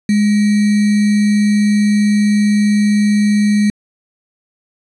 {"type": "tone with sample-and-hold", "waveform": "sine", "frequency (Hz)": 207.7, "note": "G#3", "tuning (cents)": 0, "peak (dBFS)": -9, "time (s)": [0.09, 3.7], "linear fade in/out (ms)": 2, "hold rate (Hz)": 2100, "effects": ["resampled to 24000 Hz"]}